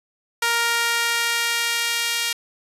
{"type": "tone with high-pass filter sweep", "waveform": "sawtooth", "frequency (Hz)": 467.2, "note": "A#4", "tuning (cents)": 4, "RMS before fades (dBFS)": -22, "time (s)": [0.42, 2.33], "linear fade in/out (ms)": 5, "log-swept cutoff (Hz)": [1300, 2600], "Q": 1.1, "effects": ["resampled to 32000 Hz"]}